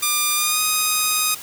5% pulse tone with pitch glide, 1200 to 1247.4 Hz, D6 to D#6, +37 to +4 cents, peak -6 dBFS, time 0.02-1.35 s, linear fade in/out 10 ms, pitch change +67 cents, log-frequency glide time 0.36-0.62 s, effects white hiss -36 dBFS RMS until 1.42 s

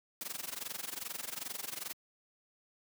white noise with amplitude modulation, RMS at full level -38 dBFS, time 0.21-1.93 s, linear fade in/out 0 ms, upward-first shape sine, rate 22.5 Hz, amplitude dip 90%, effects high-pass 150 Hz 12 dB/octave

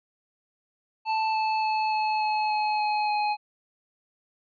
square tone with pitch steps, 880 / 873.9 / 867.9 / 861.9 / 855.9 / 850 / 844.2 / 838.3 Hz, A5 / A5 / A5 / A5 / A5 / G#5 / G#5 / G#5, 0 / -12 / -24 / -36 / -48 / +40 / +28 / +16 cents, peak -24 dBFS, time 1.05-3.37 s, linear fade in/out 50 ms, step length 290 ms, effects resampled to 11025 Hz

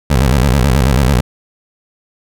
20% pulse tone with vibrato, 66 Hz, C2, 16 cents sharp, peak -4 dBFS, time 0.1-1.21 s, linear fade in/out 5 ms, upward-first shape square, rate 9.2 Hz, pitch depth 160 cents each way, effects none

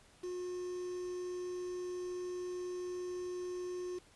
triangle tone with quantisation, 360.4 Hz, F#4, 45 cents flat, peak -36 dBFS, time 0.23-3.99 s, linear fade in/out 10 ms, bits 9, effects pink hiss -63 dBFS RMS until 4.15 s + resampled to 24000 Hz

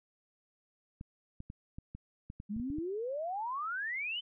clicks, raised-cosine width 5 ms, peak -31 dBFS, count 11, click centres 1.011 / 1.404 / 1.501 / 1.785 / 1.95 / 2.301 / 2.401 / 2.565 / 2.599 / 2.702 / 2.785 s
sine exponential sweep, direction up, 197.7 to 3102 Hz, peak -34 dBFS, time 2.49-4.21 s, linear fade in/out 20 ms
effects none

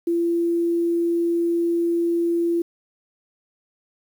sine tone with quantisation, 340.1 Hz, F4, 46 cents flat, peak -18 dBFS, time 0.07-2.62 s, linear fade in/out 5 ms, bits 8, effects none

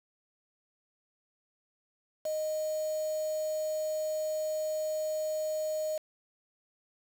sine tone with quantisation, 620 Hz, D#5, 6 cents flat, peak -30 dBFS, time 2.25-5.98 s, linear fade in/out 5 ms, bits 7, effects none

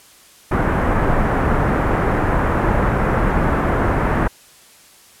pink low-pass noise, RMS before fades -17 dBFS, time 0.51-4.28 s, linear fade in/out 10 ms, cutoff 1700 Hz, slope 24 dB/octave, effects white hiss -47 dBFS RMS until 5.2 s + low-pass 12000 Hz 12 dB/octave

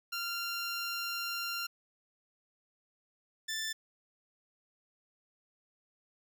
15% pulse tone pair in turn, 1386 / 1765.2 Hz, F6 / A6, -14 / +5 cents, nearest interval major third, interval 419 cents, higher second, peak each -28 dBFS, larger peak neither, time 0.12-1.67 / 3.48-3.73 s, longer first, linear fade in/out 10 ms, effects none

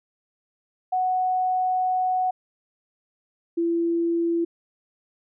sine tone pair in turn, 740 / 337.3 Hz, F#5 / E4, 0 / +40 cents, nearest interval octave + major second, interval 1360 cents, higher first, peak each -20 dBFS, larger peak neither, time 0.92-2.31 / 3.57-4.45 s, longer first, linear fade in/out 10 ms, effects none

